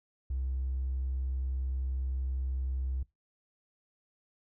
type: tone with hard clipping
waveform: sine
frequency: 65.2 Hz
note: C2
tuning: 5 cents flat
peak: -31 dBFS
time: 0.3-3.03 s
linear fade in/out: 5 ms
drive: 1 dB
effects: noise-tail reverb RT60 0.2 s tail -22 dB re dry